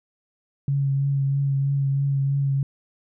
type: tone with vibrato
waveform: sine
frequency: 138.5 Hz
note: C#3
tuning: 1 cent flat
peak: -19 dBFS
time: 0.68-2.63 s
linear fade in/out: 2 ms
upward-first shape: triangle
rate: 3.1 Hz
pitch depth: 23 cents each way
effects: none